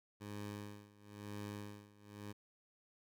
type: tone with tremolo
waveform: 15% pulse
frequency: 103.1 Hz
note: G#2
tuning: 12 cents flat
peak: -37 dBFS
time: 0.2-2.33 s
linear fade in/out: 20 ms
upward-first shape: sine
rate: 1 Hz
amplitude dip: 90%
effects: none